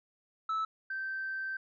sine tone pair in turn, 1308 / 1555.5 Hz, E6 / G6, -14 / -14 cents, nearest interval minor third, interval 300 cents, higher second, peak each -27 / -33 dBFS, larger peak first, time 0.49-0.65 / 0.9-1.57 s, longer second, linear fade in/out 5 ms, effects tanh soft clip ceiling -29 dBFS

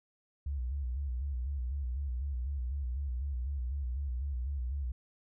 sine tone with vibrato, 65.9 Hz, C2, 13 cents sharp, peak -32 dBFS, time 0.46-4.92 s, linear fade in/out 5 ms, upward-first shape square, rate 4 Hz, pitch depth 120 cents each way, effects none

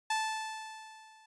sawtooth tone with level ramp, 876 Hz, A5, 8 cents flat, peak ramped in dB -24 to -54 dBFS, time 0.1-1.26 s, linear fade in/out 5 ms, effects resampled to 22050 Hz

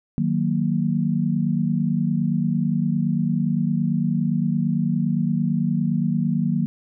sine chord, D# minor, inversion none, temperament equal, 155.56 / 185 / 233.1 Hz, D#3 / F#3 / A#3, 0 / 0 / 0 cents, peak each -23 dBFS, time 0.18-6.66 s, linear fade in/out 0 ms, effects none

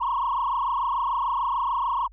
sine tone with frequency modulation, 1020 Hz, C6, 44 cents flat, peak -21 dBFS, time 0-2.08 s, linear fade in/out 20 ms, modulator 26.8 Hz, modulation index 3.6, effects tanh soft clip ceiling -19 dBFS + added 48 Hz sine -47 dBFS peak until 2.12 s

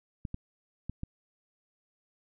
clicks, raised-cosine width 5 ms, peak -23 dBFS, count 4, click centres 0.252 / 0.344 / 0.896 / 1.034 s, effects none

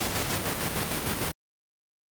pink noise with tremolo, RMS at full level -27 dBFS, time 0-1.32 s, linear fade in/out 10 ms, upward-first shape square, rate 6.6 Hz, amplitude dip 35%, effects high-pass 80 Hz 12 dB/octave + Opus 48 kbps

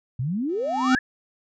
sine exponential sweep, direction up, 115.8 to 1769 Hz, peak -23 dBFS, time 0.19-0.99 s, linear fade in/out 5 ms
square tone with exponential growth, 257.9 Hz, C4, 25 cents flat, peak -15 dBFS, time 0.49-0.95 s, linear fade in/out 1 ms, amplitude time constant 100 ms
effects resampled to 16000 Hz

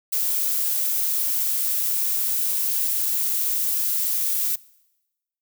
violet noise with high-pass filter sweep, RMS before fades -23 dBFS, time 0.12-4.56 s, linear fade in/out 10 ms, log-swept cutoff 590 to 380 Hz, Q 6.6, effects noise-tail reverb RT60 1.0 s tail -23 dB re dry

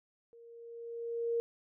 sine tone with level ramp, 466.2 Hz, A#4, in tune, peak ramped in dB -54 to -28 dBFS, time 0.33-1.4 s, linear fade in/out 0 ms, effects none

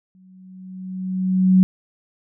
sine tone with exponential growth, 186.4 Hz, F#3, 13 cents sharp, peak -8 dBFS, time 0.15-1.63 s, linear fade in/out 0 ms, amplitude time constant 320 ms, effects none

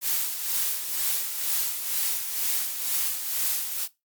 blue noise with tremolo, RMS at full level -25 dBFS, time 0.01-3.88 s, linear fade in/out 50 ms, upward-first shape sine, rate 2.1 Hz, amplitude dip 55%, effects noise-tail reverb RT60 0.2 s tail -18 dB re dry + Opus 48 kbps

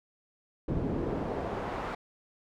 brown noise with band-pass filter sweep, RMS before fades -33 dBFS, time 0.68-1.95 s, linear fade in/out 5 ms, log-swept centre 270 to 1100 Hz, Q 0.99, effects none

